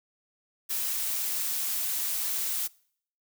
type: noise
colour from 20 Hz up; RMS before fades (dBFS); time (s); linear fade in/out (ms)
blue; -30; 0.69-2.68; 20
effects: noise-tail reverb RT60 0.6 s tail -24 dB re dry